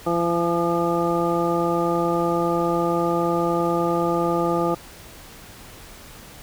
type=harmonic tone with a mistuned harmonic; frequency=170.3 Hz; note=F3; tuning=43 cents flat; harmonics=1 / 2 / 3 / 4 / 5 / 7; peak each=-27 / -23 / -25 / -28 / -28 / -27 dBFS; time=0.06-4.75 s; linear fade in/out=10 ms; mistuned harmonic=7; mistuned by=+28 cents; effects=pink hiss -43 dBFS RMS until 6.42 s